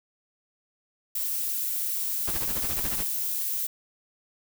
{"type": "noise", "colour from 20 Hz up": "violet", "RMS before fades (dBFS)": -29, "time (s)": [1.15, 3.67], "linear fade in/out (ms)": 5}
{"type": "noise with tremolo", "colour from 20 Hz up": "pink", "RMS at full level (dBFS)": -33, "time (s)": [2.27, 3.04], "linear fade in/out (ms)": 5, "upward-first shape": "triangle", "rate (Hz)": 14, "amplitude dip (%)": 85}
{"effects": []}